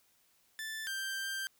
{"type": "tone pair in turn", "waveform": "sawtooth", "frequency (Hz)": [1760, 1574.4], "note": ["A6", "G6"], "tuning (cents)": [0, 7], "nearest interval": "major second", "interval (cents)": 193, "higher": "first", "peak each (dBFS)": [-35, -32], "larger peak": "second", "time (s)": [[0.59, 0.87], [0.87, 1.47]], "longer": "second", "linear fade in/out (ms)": 0, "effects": ["white hiss -70 dBFS RMS until 1.59 s"]}